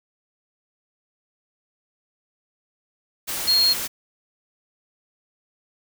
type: tone in noise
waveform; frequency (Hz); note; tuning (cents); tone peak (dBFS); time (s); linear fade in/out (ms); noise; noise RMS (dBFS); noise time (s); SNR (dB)
sine; 4263; C8; +32; -15; 3.47-3.74; 20; white; -28; 3.27-3.88; +10
effects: none